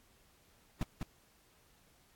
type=noise with echo; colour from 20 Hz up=brown; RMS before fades=-32 dBFS; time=0.81-0.83 s; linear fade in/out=2 ms; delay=200 ms; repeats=1; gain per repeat=-5 dB; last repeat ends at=1.03 s; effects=pink hiss -67 dBFS RMS until 2.15 s + AAC 64 kbps